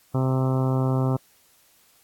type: harmonic tone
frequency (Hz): 130.81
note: C3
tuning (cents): 0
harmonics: 1 / 2 / 3 / 4 / 5 / 6 / 7 / 8 / 9 / 10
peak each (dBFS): -21 / -27 / -31 / -33 / -35 / -37 / -38 / -39 / -40 / -41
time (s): 0.14-1.17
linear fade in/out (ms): 10
effects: white hiss -59 dBFS RMS until 2.03 s + AAC 64 kbps